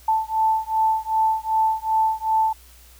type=beating tone pair; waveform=sine; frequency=880 / 882.6 Hz; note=A5 / A5; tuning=0 / +5 cents; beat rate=2.6 Hz; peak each=-21 dBFS; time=0.08-2.53 s; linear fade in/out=5 ms; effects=added 60 Hz sine -48 dBFS peak until 2.99 s + white hiss -51 dBFS RMS until 2.99 s